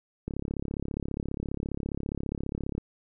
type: click train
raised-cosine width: 3 ms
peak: -19 dBFS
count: 88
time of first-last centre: 0.28-2.78 s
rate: 34.8 Hz
effects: none